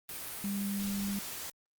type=tone in noise; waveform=sine; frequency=200 Hz; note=G3; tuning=35 cents sharp; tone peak=-32 dBFS; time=0.44-1.19 s; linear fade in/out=2 ms; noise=white; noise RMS=-41 dBFS; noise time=0.09-1.5 s; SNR=+6 dB; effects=Opus 32 kbps